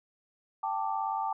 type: chord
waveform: sine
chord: G suspended second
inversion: none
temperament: just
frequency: 784 / 882 / 1176 Hz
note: G5 / A5 / D6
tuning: 0 / +4 / +2 cents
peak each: -33 / -32 / -36 dBFS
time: 0.63-1.33 s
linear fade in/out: 5 ms
effects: none